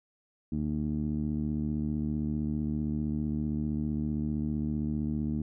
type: tone with low-pass filter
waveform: 15% pulse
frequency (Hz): 75.4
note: D2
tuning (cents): +46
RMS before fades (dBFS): -31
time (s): 0.52-5.42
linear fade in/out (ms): 5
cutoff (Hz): 260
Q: 2.7
effects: none